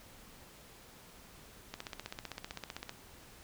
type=click train; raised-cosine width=0.2 ms; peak=-23 dBFS; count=19; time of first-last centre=1.74-2.894 s; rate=15.6 Hz; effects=pink hiss -56 dBFS RMS until 3.43 s

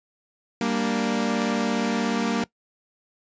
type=chord; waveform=sawtooth; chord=G minor; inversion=none; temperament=equal; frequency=196 / 233.1 / 293.7 Hz; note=G3 / Bb3 / D4; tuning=0 / 0 / 0 cents; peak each=-24 / -20 / -26 dBFS; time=0.61-2.44 s; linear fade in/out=2 ms; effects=noise-tail reverb RT60 0.1 s tail -20 dB re dry + resampled to 16000 Hz

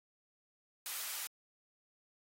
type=high-pass noise; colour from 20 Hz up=white; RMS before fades=-41 dBFS; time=0.86-1.27 s; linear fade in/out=0 ms; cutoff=940 Hz; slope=12 dB/octave; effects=AAC 48 kbps

